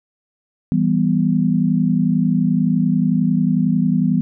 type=chord; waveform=sine; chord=E minor; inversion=none; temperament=equal; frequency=164.81 / 196 / 246.9 Hz; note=E3 / G3 / B3; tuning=0 / 0 / 0 cents; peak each=-18 dBFS; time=0.72-4.21 s; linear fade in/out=0 ms; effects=none